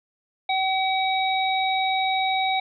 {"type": "harmonic tone", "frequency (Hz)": 761, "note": "F#5", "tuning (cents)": 48, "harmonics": [1, 3, 5], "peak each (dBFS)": [-22, -27, -28], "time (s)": [0.49, 2.6], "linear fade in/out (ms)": 5, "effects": []}